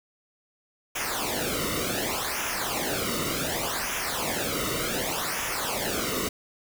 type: noise with flanger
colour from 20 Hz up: pink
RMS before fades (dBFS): -29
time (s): 0.95-6.29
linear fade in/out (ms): 10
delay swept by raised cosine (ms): 0.23 to 1.23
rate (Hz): 0.67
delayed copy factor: -0.8
effects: none